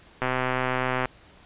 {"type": "click train", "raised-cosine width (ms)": 0.5, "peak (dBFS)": -10, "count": 108, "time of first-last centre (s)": [0.22, 1.056], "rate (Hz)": 128, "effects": ["pink hiss -53 dBFS RMS until 1.45 s", "resampled to 8000 Hz"]}